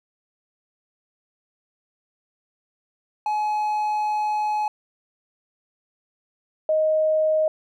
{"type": "tone pair in turn", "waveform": ["triangle", "sine"], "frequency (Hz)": [847, 624.7], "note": ["G#5", "D#5"], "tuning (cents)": [34, 7], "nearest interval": "perfect fourth", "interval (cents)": 527, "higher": "first", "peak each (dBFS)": [-19, -17], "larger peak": "second", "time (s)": [[3.26, 4.68], [6.69, 7.48]], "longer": "first", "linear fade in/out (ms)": 2, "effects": []}